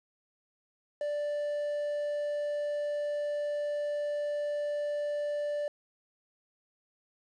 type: tone with quantisation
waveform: triangle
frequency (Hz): 587.3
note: D5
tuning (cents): 0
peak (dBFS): -28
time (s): 1.01-5.68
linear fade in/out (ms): 2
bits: 9
effects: resampled to 22050 Hz